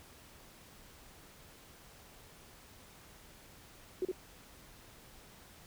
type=tone with echo; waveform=sine; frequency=370 Hz; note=F#4; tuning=in tune; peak=-30 dBFS; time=4.02-4.05 s; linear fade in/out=2 ms; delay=65 ms; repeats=1; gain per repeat=-2 dB; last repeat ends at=4.115 s; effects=pink hiss -57 dBFS RMS until 5.66 s